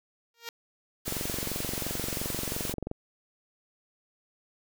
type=tone with exponential growth; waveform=5% pulse; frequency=466.2 Hz; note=A#4; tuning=in tune; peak=-22 dBFS; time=0.34-0.49 s; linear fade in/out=2 ms; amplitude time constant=31 ms
type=noise; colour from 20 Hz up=white; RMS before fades=-35 dBFS; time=1.05-2.74 s; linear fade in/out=20 ms
type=click train; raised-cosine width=2 ms; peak=-20 dBFS; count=43; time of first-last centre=1.08-2.914 s; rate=22.9 Hz
effects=none